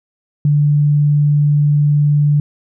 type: tone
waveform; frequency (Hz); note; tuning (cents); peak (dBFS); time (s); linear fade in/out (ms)
sine; 146.83; D3; 0; -9; 0.45-2.4; 2
effects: none